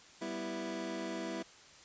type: chord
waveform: 25% pulse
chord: E minor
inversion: first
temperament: equal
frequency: 196 / 246.9 / 329.6 Hz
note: G3 / B3 / E4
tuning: 0 / 0 / 0 cents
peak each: -40 / -40 / -36 dBFS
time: 0.21-1.43 s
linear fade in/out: 10 ms
effects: white hiss -57 dBFS RMS until 1.84 s + resampled to 16000 Hz